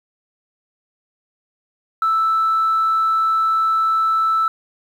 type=tone; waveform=sine; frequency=1318.5 Hz; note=E6; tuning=in tune; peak=-13 dBFS; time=2.02-4.48 s; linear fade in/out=2 ms; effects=tanh soft clip ceiling -11 dBFS + 8-bit